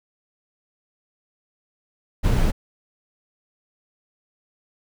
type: noise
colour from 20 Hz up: brown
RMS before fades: -18 dBFS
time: 2.23-2.52 s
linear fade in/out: 20 ms
effects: none